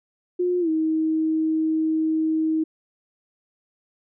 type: tone with pitch glide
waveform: sine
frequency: 357.7 to 316.8 Hz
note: F4 to D#4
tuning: +41 to +31 cents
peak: -19 dBFS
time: 0.39-2.64 s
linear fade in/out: 10 ms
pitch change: -210 cents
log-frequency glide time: 0.6-0.69 s
effects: none